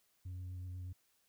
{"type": "tone with vibrato", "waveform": "sine", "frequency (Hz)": 90.9, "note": "F#2", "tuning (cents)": -30, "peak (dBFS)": -39, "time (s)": [0.25, 0.93], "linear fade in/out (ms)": 10, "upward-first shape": "sine", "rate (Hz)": 8.2, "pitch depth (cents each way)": 14, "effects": ["tanh soft clip ceiling -41 dBFS", "white hiss -75 dBFS RMS until 1.28 s"]}